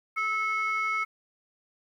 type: tone pair together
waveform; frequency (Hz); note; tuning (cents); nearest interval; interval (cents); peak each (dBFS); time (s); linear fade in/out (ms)
sine; 1301.4 / 2190; E6 / C#7; -23 / -22; major sixth; 901; -27; 0.16-1.05; 20
effects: tanh soft clip ceiling -21 dBFS + 10-bit